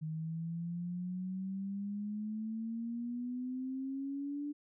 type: exponential sweep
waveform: sine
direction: up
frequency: 155.56 to 293.7 Hz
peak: -36 dBFS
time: 0.01-4.53 s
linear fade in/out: 20 ms
effects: none